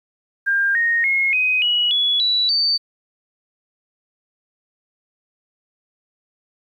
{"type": "tone with pitch steps", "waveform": "sine", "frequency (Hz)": [1600, 1859.3, 2161, 2511, 2918, 3390, 3940, 4578], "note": ["G6", "A#6", "C#7", "D#7", "F#7", "G#7", "B7", "D8"], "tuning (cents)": [35, -5, -45, 15, -25, 35, -5, -45], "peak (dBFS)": -15, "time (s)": [0.46, 2.78], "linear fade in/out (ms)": 20, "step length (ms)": 290, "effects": ["9-bit"]}